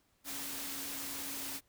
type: tone in noise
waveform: sine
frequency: 277.2 Hz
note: C#4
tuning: in tune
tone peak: -50 dBFS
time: 0.24-1.61 s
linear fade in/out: 50 ms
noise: white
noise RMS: -41 dBFS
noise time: 0.24-1.61 s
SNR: -12 dB
effects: pink hiss -73 dBFS RMS until 1.68 s